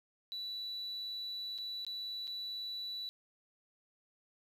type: tone with dropouts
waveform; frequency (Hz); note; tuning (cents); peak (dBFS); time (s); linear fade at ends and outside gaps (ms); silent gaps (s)
sine; 3951; B7; 0; -37; 0.32-3.09; 0; 1.579-1.585 / 1.849-1.866 / 2.271-2.277
effects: tanh soft clip ceiling -36 dBFS + 11-bit